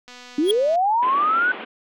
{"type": "click train", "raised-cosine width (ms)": 0.2, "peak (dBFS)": -25, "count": 168, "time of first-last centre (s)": [0.08, 0.756], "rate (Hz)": 247}
{"type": "linear sweep", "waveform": "sine", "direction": "up", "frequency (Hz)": [277.2, 1518], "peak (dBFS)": -16, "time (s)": [0.38, 1.52], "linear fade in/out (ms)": 5}
{"type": "tone with exponential growth", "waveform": "square", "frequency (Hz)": 3306, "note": "G#7", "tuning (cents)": -9, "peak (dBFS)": -16, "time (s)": [0.43, 0.51], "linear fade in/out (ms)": 2, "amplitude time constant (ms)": 16}
{"type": "band-pass noise", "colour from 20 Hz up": "pink", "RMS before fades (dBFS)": -34, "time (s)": [1.02, 1.65], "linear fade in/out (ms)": 10, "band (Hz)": [230, 3200], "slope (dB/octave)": 48}
{"effects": []}